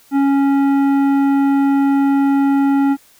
sine tone with tanh clipping, 277 Hz, C#4, 1 cent flat, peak -13 dBFS, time 0.11-2.97 s, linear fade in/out 50 ms, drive 12 dB, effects white hiss -50 dBFS RMS until 3.19 s

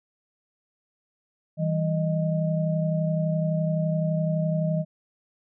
sine tone cluster, 161.7 / 193.5 / 620 Hz, E3 / G3 / D#5, -33 / -22 / -6 cents, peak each -23 / -32 / -29 dBFS, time 1.57-4.85 s, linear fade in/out 50 ms, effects none

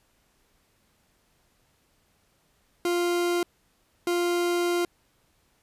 40% pulse tone bursts at uneven times, 349.2 Hz, F4, in tune, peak -22 dBFS, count 2, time 2.85-3.43 / 4.07-4.85 s, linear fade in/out 2 ms, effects pink hiss -67 dBFS RMS until 5.62 s + resampled to 32000 Hz

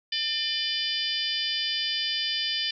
harmonic tone with a mistuned harmonic, 600 Hz, D5, 37 cents sharp, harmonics 3 / 4 / 5 / 6 / 7 / 8 / 9, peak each -36 / -37 / -30 / -32 / -39 / -31 / -41 dBFS, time 0.12-2.71 s, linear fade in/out 5 ms, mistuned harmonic 6, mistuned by -29 cents, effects none

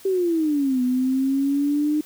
sine exponential two-way sweep, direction down then up, 392 to 248.8 to 304.7 Hz, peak -18 dBFS, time 0.05-2.01 s, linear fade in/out 5 ms, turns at 0.82 s, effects white hiss -47 dBFS RMS until 2.05 s

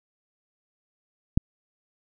click, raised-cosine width 5 ms, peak -6 dBFS, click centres 1.375 s, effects none

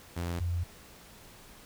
sawtooth / sine tone pair in turn, 86.4 / 86.83 Hz, F2 / F2, -18 / -9 cents, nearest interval unison, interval 9 cents, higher second, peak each -28 dBFS, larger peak neither, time 0.16-0.4 / 0.4-0.64 s, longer neither, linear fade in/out 10 ms, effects pink hiss -53 dBFS RMS until 1.65 s

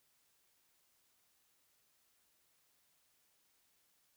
silence, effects white hiss -75 dBFS RMS until 4.16 s

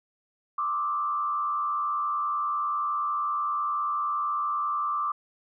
sine tone with frequency modulation, 1174.7 Hz, D6, in tune, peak -25 dBFS, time 0.58-5.12 s, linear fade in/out 5 ms, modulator 94.2 Hz, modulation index 0.8, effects none

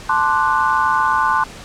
sine chord, D dominant seventh, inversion second, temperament equal, 880 / 1046.5 / 1174.7 / 1480 Hz, A5 / C6 / D6 / F#6, 0 / 0 / 0 / 0 cents, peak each -19 / -17 / -21 / -20 dBFS, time 0.09-1.44 s, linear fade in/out 5 ms, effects pink hiss -36 dBFS RMS until 1.64 s + low-pass 8000 Hz 12 dB/octave

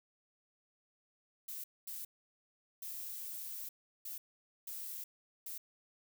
violet noise bursts at uneven times, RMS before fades -44 dBFS, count 6, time 1.48-1.64 / 1.87-2.05 / 2.82-3.69 / 4.05-4.18 / 4.67-5.04 / 5.46-5.58 s, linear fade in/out 5 ms, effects none

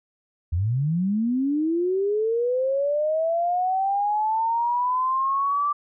sine linear sweep, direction up, 77.9 to 1174.7 Hz, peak -20 dBFS, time 0.52-5.73 s, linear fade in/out 10 ms, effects none

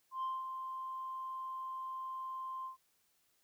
sine tone with ADSR envelope, 1046.5 Hz, C6, in tune, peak -32 dBFS, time 0.11-2.77 s, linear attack 120 ms, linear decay 200 ms, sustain -7 dB, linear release 120 ms, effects tanh soft clip ceiling -33 dBFS + white hiss -75 dBFS RMS until 3.43 s

